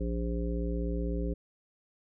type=harmonic tone; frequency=58 Hz; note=A#1; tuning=8 cents flat; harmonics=1 / 3 / 5 / 7 / 9; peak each=-31 / -36 / -38 / -39 / -41 dBFS; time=0-1.34 s; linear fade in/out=10 ms; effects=none